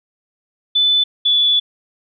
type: tone pair in turn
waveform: sine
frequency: 3500 / 3448 Hz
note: A7 / A7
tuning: -10 / -36 cents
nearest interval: unison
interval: 26 cents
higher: first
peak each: -11 dBFS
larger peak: neither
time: 0.75-1.04 / 1.25-1.6 s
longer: second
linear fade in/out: 10 ms
effects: none